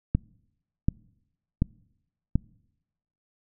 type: click train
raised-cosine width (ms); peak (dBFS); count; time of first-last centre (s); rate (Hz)
5; -9; 4; 0.15-2.356; 1.36
effects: noise-tail reverb RT60 0.9 s tail -26 dB re dry